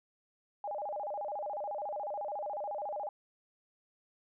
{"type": "tone with vibrato", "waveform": "sine", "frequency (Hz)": 700, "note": "F5", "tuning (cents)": 4, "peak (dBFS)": -35, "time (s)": [0.64, 3.09], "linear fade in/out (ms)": 2, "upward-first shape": "square", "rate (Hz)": 14, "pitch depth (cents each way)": 270, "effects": []}